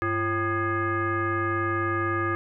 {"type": "tone with frequency modulation", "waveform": "sine", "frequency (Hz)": 784, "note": "G5", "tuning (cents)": 0, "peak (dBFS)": -23, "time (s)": [0.02, 2.35], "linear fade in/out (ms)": 0, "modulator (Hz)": 442, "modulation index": 2.2, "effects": []}